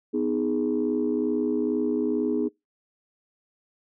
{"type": "chord", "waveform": "sine", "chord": "G# minor", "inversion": "first", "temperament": "just", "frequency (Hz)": [249.2, 311.5, 415.3], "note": ["B3", "D#4", "G#4"], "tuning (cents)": [16, 2, 0], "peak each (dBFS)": -26, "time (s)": [0.13, 2.49], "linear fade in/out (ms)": 20, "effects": ["noise-tail reverb RT60 0.2 s tail -25 dB re dry", "tanh soft clip ceiling -15 dBFS"]}